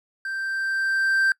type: tone with level ramp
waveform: triangle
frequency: 1568 Hz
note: G6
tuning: in tune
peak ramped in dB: -25 to -14 dBFS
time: 0.25-1.32 s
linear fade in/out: 2 ms
effects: noise-tail reverb RT60 0.1 s tail -23 dB re dry + MP3 96 kbps